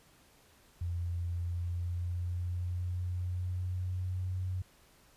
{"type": "tone with pitch glide", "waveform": "sine", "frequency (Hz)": [86.5, 92.17], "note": ["F2", "F#2"], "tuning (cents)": [-16, -6], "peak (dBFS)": -32, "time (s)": [0.81, 4.62], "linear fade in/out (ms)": 5, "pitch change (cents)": 110, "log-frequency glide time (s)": [1.34, 4.37], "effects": ["pink hiss -63 dBFS RMS until 5.16 s", "resampled to 32000 Hz"]}